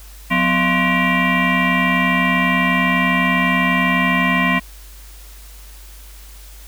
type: tone with frequency modulation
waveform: sine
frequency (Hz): 1046.5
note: C6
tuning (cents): 0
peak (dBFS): -13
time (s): 0.3-4.6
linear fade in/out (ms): 20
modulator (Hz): 433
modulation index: 3.6
effects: added 50 Hz sine -37 dBFS peak until 6.67 s + white hiss -44 dBFS RMS until 6.67 s